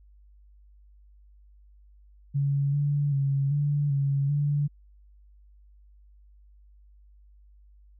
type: tone with pitch steps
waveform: sine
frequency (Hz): 140.4 / 144.3 / 138.2 / 145.2 / 139.2 / 145.1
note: C#3 / D3 / C#3 / D3 / C#3 / D3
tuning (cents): +22 / -30 / -5 / -19 / +8 / -21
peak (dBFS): -22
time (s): 2.34-4.68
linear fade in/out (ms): 20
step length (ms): 390
effects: added 50 Hz sine -52 dBFS peak until 7.99 s